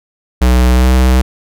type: tone with pitch glide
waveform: square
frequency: 62.2 to 63.69 Hz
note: B1 to C2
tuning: +13 to -46 cents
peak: -7 dBFS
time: 0.41-1.22 s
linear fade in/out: 10 ms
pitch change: +41 cents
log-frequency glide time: 0.72-0.88 s
effects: none